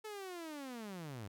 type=linear sweep; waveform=sawtooth; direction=down; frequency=438.3 to 92.5 Hz; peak=-40 dBFS; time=0.04-1.28 s; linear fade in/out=10 ms; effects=none